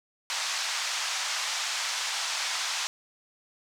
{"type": "band-pass noise", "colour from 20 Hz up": "white", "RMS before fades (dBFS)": -31, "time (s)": [0.3, 2.87], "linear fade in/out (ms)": 0, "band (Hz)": [770, 6600], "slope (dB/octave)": 24, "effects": []}